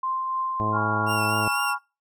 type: tone with tremolo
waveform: sine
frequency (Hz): 1046.5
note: C6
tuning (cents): 0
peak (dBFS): -23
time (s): 0.03-0.78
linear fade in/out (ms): 5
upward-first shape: triangle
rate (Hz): 3.4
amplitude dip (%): 30
type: harmonic tone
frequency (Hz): 107.3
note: A2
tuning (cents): -43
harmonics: 1 / 2 / 3 / 4 / 5 / 6 / 7 / 8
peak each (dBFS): -29 / -32 / -34 / -36 / -38 / -35 / -39 / -41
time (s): 0.6-1.48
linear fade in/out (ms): 0
type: chord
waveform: sine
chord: C# dominant seventh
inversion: second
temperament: equal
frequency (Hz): 830.6 / 987.8 / 1108.7 / 1396.9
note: G#5 / B5 / C#6 / E#6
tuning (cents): 0 / 0 / 0 / 0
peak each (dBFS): -30 / -31 / -28 / -27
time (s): 0.72-1.79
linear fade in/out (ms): 50
type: tone with vibrato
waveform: sawtooth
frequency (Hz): 2739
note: F7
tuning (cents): -34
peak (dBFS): -25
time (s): 1.06-1.75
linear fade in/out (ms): 50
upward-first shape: sine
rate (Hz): 4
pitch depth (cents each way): 31
effects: noise-tail reverb RT60 0.3 s tail -25 dB re dry